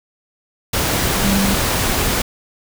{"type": "tone in noise", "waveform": "sine", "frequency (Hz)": 196.7, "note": "G3", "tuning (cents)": 6, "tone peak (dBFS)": -16, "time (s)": [1.24, 1.54], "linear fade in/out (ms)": 5, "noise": "pink", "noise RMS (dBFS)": -18, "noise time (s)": [0.73, 2.22], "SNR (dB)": -1, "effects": []}